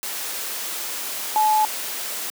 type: tone in noise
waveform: sine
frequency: 859 Hz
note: A5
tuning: 42 cents flat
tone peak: -15 dBFS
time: 1.36-1.65 s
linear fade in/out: 0 ms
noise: white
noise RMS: -29 dBFS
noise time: 0.03-2.3 s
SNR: +11 dB
effects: high-pass 300 Hz 12 dB/octave